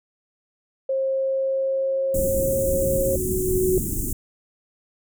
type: tone with pitch glide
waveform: sine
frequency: 534 to 539.3 Hz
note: C5 to C#5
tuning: +35 to -48 cents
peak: -20 dBFS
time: 0.89-3.16 s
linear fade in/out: 5 ms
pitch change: +17 cents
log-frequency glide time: 1.07-2.72 s
type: tone with exponential growth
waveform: sine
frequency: 370 Hz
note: F#4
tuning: in tune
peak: -16 dBFS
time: 1.43-3.78 s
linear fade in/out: 2 ms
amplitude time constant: 510 ms
type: band-stop noise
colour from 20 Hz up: pink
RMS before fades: -26 dBFS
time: 2.14-4.13 s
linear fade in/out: 5 ms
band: 360 to 7100 Hz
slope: 48 dB/octave
effects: none